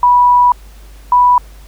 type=tone pair in turn; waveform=sine; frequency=980 / 985.2 Hz; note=B5 / B5; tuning=-14 / -5 cents; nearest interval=unison; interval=9 cents; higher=second; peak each=-5 dBFS; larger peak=neither; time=0.03-0.52 / 1.12-1.38 s; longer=first; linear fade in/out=2 ms; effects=added 50 Hz sine -34 dBFS peak until 1.67 s + pink hiss -45 dBFS RMS until 1.67 s